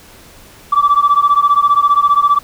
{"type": "beating tone pair", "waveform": "sine", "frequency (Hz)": [1151, 1166], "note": ["D6", "D6"], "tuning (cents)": [-35, -13], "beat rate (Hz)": 15, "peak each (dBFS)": -10, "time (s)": [0.72, 2.39], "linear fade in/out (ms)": 10, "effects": ["tanh soft clip ceiling -3 dBFS", "pink hiss -41 dBFS RMS until 2.43 s"]}